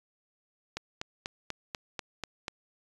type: click train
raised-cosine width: 0.2 ms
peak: -17 dBFS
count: 8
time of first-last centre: 0.77-2.481 s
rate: 4.09 Hz
effects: resampled to 24000 Hz